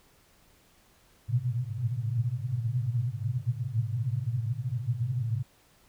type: band-pass noise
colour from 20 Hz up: white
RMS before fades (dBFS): -30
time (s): 1.28-5.43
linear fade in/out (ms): 10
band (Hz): 110 to 130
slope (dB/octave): 96
effects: pink hiss -62 dBFS RMS until 5.88 s